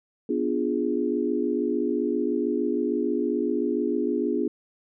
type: chord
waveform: sine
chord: B diminished seventh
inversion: none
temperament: equal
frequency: 246.9 / 293.7 / 349.2 / 415.3 Hz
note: B3 / D4 / F4 / Ab4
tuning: 0 / 0 / 0 / 0 cents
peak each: -28 dBFS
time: 0.29-4.48 s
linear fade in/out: 5 ms
effects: none